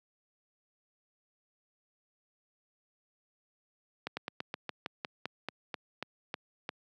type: slowing click train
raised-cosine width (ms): 0.3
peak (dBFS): -19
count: 14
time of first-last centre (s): 4.07-6.691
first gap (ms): 100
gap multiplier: 1.11
effects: high-pass 150 Hz 12 dB/octave